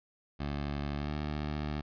15% pulse tone with pitch glide, 71.9 to 74.74 Hz, D2 to D2, -36 to +31 cents, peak -27 dBFS, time 0.39-1.82 s, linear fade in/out 20 ms, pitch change +67 cents, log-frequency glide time 0.96-1.11 s, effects resampled to 11025 Hz

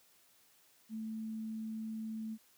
sine tone, 220.4 Hz, A3, 3 cents sharp, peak -38 dBFS, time 0.89-2.38 s, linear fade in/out 50 ms, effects white hiss -67 dBFS RMS until 2.57 s + high-pass 80 Hz 12 dB/octave

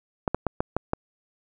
clicks, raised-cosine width 1 ms, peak -9 dBFS, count 6, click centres 0.278 / 0.346 / 0.467 / 0.605 / 0.766 / 0.934 s, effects none

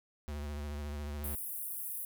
square tone with vibrato, 73.3 Hz, D2, 3 cents flat, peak -38 dBFS, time 0.28-1.35 s, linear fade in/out 0 ms, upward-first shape sine, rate 14 Hz, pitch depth 42 cents each way
pink high-pass noise, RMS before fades -40 dBFS, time 1.24-2.05 s, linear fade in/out 2 ms, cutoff 10000 Hz, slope 48 dB/octave
effects none

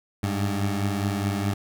20% pulse beating tone pair, 99.1 / 103.9 Hz, G2 / G#2, +19 / +1 cents, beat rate 4.8 Hz, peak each -20 / -25 dBFS, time 0.23-1.54 s, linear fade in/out 5 ms, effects none

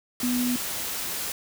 sine tone in noise, 246.9 Hz, B3, in tune, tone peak -23 dBFS, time 0.23-0.56 s, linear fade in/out 2 ms, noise white, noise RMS -31 dBFS, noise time 0.2-1.32 s, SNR +5 dB, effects none

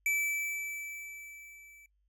square tone with level ramp, 2314 Hz, D7, 26 cents flat, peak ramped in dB -27 to -55 dBFS, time 0.06-1.86 s, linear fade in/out 2 ms, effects noise-tail reverb RT60 0.1 s tail -22 dB re dry + added 50 Hz sine -70 dBFS peak until 2.08 s

